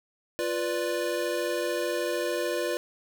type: chord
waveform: square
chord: B diminished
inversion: second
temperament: equal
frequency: 349.2 / 493.9 / 587.3 Hz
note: F4 / B4 / D5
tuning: 0 / 0 / 0 cents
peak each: -32 dBFS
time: 0.39-2.77 s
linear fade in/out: 0 ms
effects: none